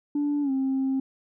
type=tone with pitch glide; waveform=sine; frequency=290.8 to 266.7 Hz; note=D4 to C4; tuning=-17 to +33 cents; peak=-21 dBFS; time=0.15-1 s; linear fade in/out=5 ms; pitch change=-150 cents; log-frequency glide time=0.42-0.51 s; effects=tanh soft clip ceiling -20 dBFS